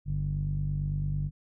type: tone with low-pass filter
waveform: sawtooth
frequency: 49 Hz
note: G1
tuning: in tune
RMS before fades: -30 dBFS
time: 0.05-1.31 s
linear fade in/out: 50 ms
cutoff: 140 Hz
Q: 6.6
effects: none